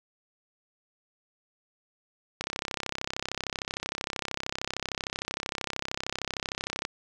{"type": "click train", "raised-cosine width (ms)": 0.2, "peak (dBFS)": -13, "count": 148, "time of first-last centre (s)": [2.41, 6.851], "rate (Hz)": 33.1, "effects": []}